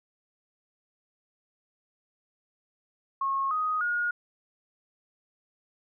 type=tone with pitch steps; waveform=sine; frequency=1088 / 1249.8 / 1435.6 Hz; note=C#6 / D#6 / F6; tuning=-33 / +7 / +47 cents; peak=-25 dBFS; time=3.21-4.11 s; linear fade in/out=5 ms; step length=300 ms; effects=none